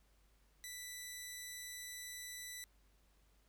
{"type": "tone", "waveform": "10% pulse", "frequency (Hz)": 1978, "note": "B6", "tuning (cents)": 2, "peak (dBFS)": -37, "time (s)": [0.64, 2.64], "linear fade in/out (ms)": 0, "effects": ["added 50 Hz sine -69 dBFS peak until 3.48 s", "pink hiss -75 dBFS RMS until 3.48 s"]}